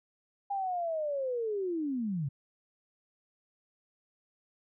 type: linear sweep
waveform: sine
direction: down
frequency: 810 to 128.7 Hz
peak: -30 dBFS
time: 0.5-2.29 s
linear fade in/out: 10 ms
effects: none